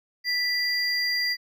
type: tone pair together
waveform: triangle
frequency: 1975.5 / 4764 Hz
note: B6 / D8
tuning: 0 / +24 cents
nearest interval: octave + minor third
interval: 1524 cents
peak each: -24 / -24 dBFS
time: 0.24-1.37 s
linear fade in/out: 50 ms
effects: tanh soft clip ceiling -14 dBFS